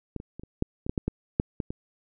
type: clicks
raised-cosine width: 3 ms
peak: -19 / -26 / -26 / -29 / -11 / -21 / -13 / -13 / -13 / -8 / -16 / -20 dBFS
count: 12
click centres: 0.163 / 0.201 / 0.396 / 0.435 / 0.624 / 0.865 / 0.895 / 0.978 / 1.08 / 1.399 / 1.602 / 1.705 s
effects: none